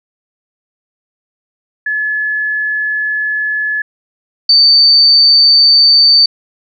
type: tone pair in turn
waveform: sine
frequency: 1713 / 4573 Hz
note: A6 / D8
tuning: -47 / -47 cents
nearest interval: octave + perfect fourth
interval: 1700 cents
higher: second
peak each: -13 / -4 dBFS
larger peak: second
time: 1.86-3.82 / 4.49-6.26 s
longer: first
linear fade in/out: 5 ms
effects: none